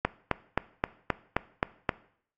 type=click train; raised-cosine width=0.5 ms; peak=-8 dBFS; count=8; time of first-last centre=0.05-1.892 s; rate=3.8 Hz; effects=noise-tail reverb RT60 0.6 s tail -19 dB re dry + AAC 48 kbps